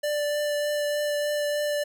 square tone with vibrato, 589 Hz, D5, 5 cents sharp, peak -25 dBFS, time 0.03-1.84 s, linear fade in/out 10 ms, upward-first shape triangle, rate 3.3 Hz, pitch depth 12 cents each way, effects none

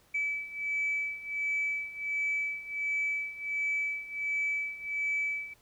sine beating tone pair, 2300 / 2301.4 Hz, D7 / D7, -37 / -36 cents, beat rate 1.4 Hz, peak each -34 / -31 dBFS, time 0.14-5.54 s, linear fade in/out 10 ms, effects tanh soft clip ceiling -23 dBFS + pink hiss -64 dBFS RMS until 5.61 s

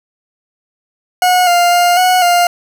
40% pulse tone with pitch steps, 727 / 700 / 704 / 734 / 702 Hz, F#5 / F5 / F5 / F#5 / F5, -31 / +4 / +14 / -14 / +9 cents, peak -7 dBFS, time 1.22-2.47 s, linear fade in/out 2 ms, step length 250 ms, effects none

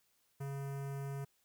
square tone with notch filter, 138.59 Hz, C#3, in tune, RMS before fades -41 dBFS, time 0.4-1.25 s, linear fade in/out 10 ms, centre 3800 Hz, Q 0.58, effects white hiss -75 dBFS RMS until 1.44 s

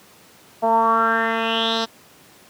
10% pulse tone with low-pass filter sweep, 226.3 Hz, A3, 49 cents sharp, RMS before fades -19 dBFS, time 0.62-1.86 s, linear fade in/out 20 ms, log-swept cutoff 750 to 4700 Hz, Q 6, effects pink hiss -49 dBFS RMS until 2.49 s + high-pass 150 Hz 12 dB/octave

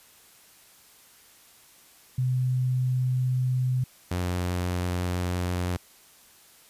sine / sawtooth tone pair in turn, 127.4 / 89.4 Hz, C3 / F2, -46 / +41 cents, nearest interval tritone, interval 613 cents, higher first, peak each -22 dBFS, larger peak neither, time 2.18-3.84 / 4.11-5.77 s, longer neither, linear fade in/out 5 ms, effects white hiss -55 dBFS RMS until 6.69 s + resampled to 32000 Hz

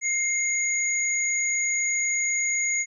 sine tone pair together, 2121 / 6734 Hz, C7 / G#8, +23 / +23 cents, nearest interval octave + minor sixth, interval 2000 cents, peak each -25 dBFS, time 0.01-2.86 s, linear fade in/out 50 ms, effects none

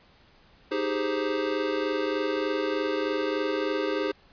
square chord, Ab major seventh, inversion second, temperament equal, 311.1 / 392 / 415.3 / 523.3 Hz, Eb4 / G4 / Ab4 / C5, 0 / 0 / 0 / 0 cents, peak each -32 dBFS, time 0.71-4.12 s, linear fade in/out 10 ms, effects pink hiss -58 dBFS RMS until 4.32 s + resampled to 11025 Hz

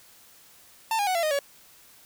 45% pulse tone with pitch steps, 894 / 815.1 / 743.1 / 677.5 / 617.7 / 563.2 Hz, A5 / G#5 / F#5 / E5 / D#5 / C#5, +27 / -33 / +7 / +47 / -13 / +27 cents, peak -23 dBFS, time 0.91-1.39 s, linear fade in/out 2 ms, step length 80 ms, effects white hiss -54 dBFS RMS until 2.05 s

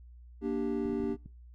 triangle chord, G minor, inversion first, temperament just, 235.2 / 294 / 392 Hz, Bb3 / D4 / G4, +16 / +2 / 0 cents, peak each -32 dBFS, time 0.41-1.17 s, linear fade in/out 50 ms
clicks, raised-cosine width 5 ms, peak -34 dBFS, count 8, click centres 0.856 / 0.897 / 0.93 / 1.001 / 1.039 / 1.097 / 1.144 / 1.26 s
effects noise-tail reverb RT60 0.4 s tail -25 dB re dry + added 60 Hz sine -49 dBFS peak until 1.54 s

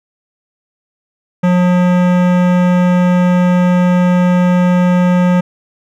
sine tone with hard clipping, 179.3 Hz, F3, 46 cents sharp, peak -10 dBFS, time 1.43-5.41 s, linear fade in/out 10 ms, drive 18 dB, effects none

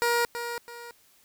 15% pulse tone with echo, 473.7 Hz, A#4, 28 cents sharp, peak -16 dBFS, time 0.02-0.25 s, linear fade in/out 0 ms, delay 330 ms, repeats 2, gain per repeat -9 dB, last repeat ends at 0.91 s, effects white hiss -61 dBFS RMS until 1.24 s

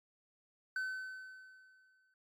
triangle tone with exponential decay, 1522 Hz, F#6, 48 cents sharp, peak -32 dBFS, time 0.76-2.14 s, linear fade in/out 2 ms, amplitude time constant 300 ms, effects AAC 64 kbps

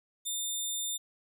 15% pulse tone, 3600 Hz, A7, 39 cents sharp, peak -25 dBFS, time 0.25-0.98 s, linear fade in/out 20 ms, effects none

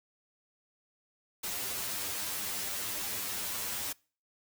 white noise with comb filter, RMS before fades -36 dBFS, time 1.43-3.93 s, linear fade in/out 10 ms, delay 10 ms, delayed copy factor +1, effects noise-tail reverb RT60 0.4 s tail -25 dB re dry

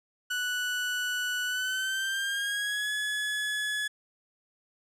30% pulse tone with pitch glide, 1480 to 1700.1 Hz, F#6 to G#6, 0 to +40 cents, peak -26 dBFS, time 0.3-3.88 s, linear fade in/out 10 ms, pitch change +240 cents, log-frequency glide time 1.45-2.92 s, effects low-pass 12000 Hz 12 dB/octave

